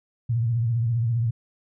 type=tone with vibrato; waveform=sine; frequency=116.54 Hz; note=A#2; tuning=in tune; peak=-20 dBFS; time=0.29-1.31 s; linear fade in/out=10 ms; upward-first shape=triangle; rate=15 Hz; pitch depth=110 cents each way; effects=none